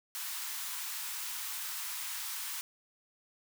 white high-pass noise, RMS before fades -39 dBFS, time 0.15-2.61 s, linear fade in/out 0 ms, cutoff 870 Hz, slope 48 dB/octave, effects none

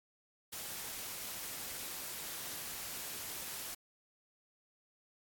white noise, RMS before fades -43 dBFS, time 0.52-3.75 s, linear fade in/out 10 ms, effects AAC 64 kbps

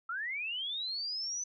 sine linear sweep, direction up, 1300 to 6080 Hz, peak -34 dBFS, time 0.09-1.44 s, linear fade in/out 5 ms, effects none

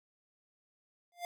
square tone with exponential growth, 698.5 Hz, F5, in tune, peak -34 dBFS, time 1.12-1.25 s, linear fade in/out 1 ms, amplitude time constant 27 ms, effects none

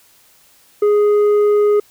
sine tone with tanh clipping, 415.3 Hz, G#4, in tune, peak -11 dBFS, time 0.82-1.8 s, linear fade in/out 5 ms, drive 5 dB, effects white hiss -51 dBFS RMS until 1.9 s

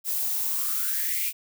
violet noise with high-pass filter sweep, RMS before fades -27 dBFS, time 0.04-1.33 s, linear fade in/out 50 ms, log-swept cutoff 570 to 2500 Hz, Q 8.2, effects none

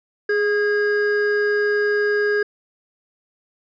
triangle tone pair together, 415.8 / 1632.7 Hz, G#4 / G#6, +2 / -30 cents, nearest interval 2 octaves, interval 2368 cents, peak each -16 / -20 dBFS, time 0.29-2.43 s, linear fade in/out 5 ms, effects resampled to 16000 Hz

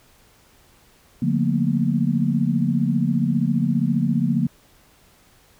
sine tone cluster, 144.9 / 177.6 / 224.6 / 239.5 Hz, D3 / F3 / A3 / A#3, -23 / +29 / +36 / +47 cents, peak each -23 dBFS, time 1.22-4.47 s, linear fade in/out 5 ms, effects pink hiss -55 dBFS RMS until 5.59 s

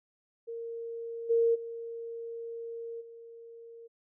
sine tone with level steps, 462.3 Hz, A#4, 14 cents flat, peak -36 / -22 / -37 / -46 dBFS, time 0.47-3.88 s, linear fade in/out 20 ms, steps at 1.29 / 1.54 / 3 s, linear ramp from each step 20 ms, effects none

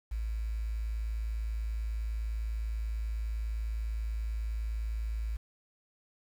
sine tone with quantisation, 54.8 Hz, A1, 6 cents flat, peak -31 dBFS, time 0.11-5.37 s, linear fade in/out 10 ms, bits 9, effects none

